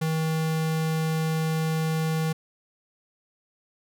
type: tone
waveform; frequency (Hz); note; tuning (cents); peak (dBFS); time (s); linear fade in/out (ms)
square; 159.4; D#3; +42; -24; 0.01-2.33; 10
effects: none